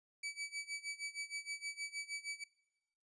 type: tone with tremolo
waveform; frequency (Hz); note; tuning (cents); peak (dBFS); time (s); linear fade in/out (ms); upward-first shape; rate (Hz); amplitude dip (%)
sawtooth; 2294; D7; -41; -35; 0.23-2.44; 5; sine; 6.4; 90
effects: noise-tail reverb RT60 1.0 s tail -22 dB re dry + resampled to 22050 Hz